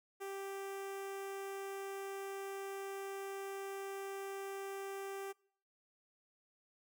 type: tone with notch filter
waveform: sawtooth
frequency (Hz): 392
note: G4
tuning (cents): 0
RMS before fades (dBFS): -44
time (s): 0.2-5.33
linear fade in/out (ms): 20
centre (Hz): 4200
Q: 1.4
effects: noise-tail reverb RT60 0.6 s tail -25 dB re dry